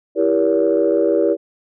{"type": "chord", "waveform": "sine", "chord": "E diminished seventh", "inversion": "none", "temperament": "just", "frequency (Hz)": [329.6, 395.6, 474.7, 569.6], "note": ["E4", "G4", "Bb4", "Db5"], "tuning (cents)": [0, 16, 31, 47], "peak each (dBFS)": -18, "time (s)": [0.15, 1.37], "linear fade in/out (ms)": 50, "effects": ["tanh soft clip ceiling -5 dBFS"]}